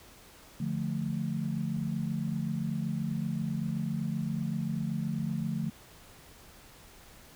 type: chord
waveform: sine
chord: D minor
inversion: none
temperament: equal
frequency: 146.83 / 174.61 / 220 Hz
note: D3 / F3 / A3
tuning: 0 / 0 / 0 cents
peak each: -34 dBFS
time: 0.6-5.7 s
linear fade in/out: 5 ms
effects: pink hiss -54 dBFS RMS until 7.35 s